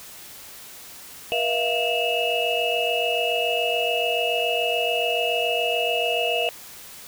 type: tone cluster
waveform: sine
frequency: 479.2 / 647 / 694 / 2639 / 2868 Hz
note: A#4 / E5 / F5 / E7 / F7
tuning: +48 / -32 / -11 / +1 / +45 cents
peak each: -27 dBFS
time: 1.32-6.49 s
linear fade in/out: 0 ms
effects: white hiss -42 dBFS RMS until 7.07 s